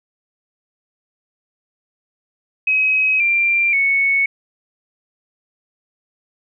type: tone with pitch steps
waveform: sine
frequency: 2542 / 2372 / 2213 Hz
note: D#7 / D7 / C#7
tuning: +36 / +17 / -3 cents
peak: -13 dBFS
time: 2.67-4.26 s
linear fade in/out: 5 ms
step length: 530 ms
effects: none